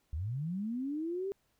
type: linear sweep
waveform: sine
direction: up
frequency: 68.1 to 401.8 Hz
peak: -33 dBFS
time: 0.13-1.32 s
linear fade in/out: 0 ms
effects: pink hiss -75 dBFS RMS until 1.59 s

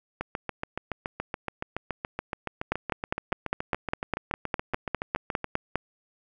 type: two click trains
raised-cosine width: 0.5 ms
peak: -10 / -15 dBFS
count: 16 / 38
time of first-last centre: 2.72-5.756 / 0.21-5.443 s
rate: 4.94 / 7.07 Hz
effects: none

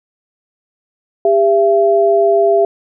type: tone pair together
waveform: sine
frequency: 400.2 / 673 Hz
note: G4 / E5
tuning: +36 / +36 cents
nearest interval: major sixth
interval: 900 cents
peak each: -11 dBFS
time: 1.25-2.65 s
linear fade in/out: 2 ms
effects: none

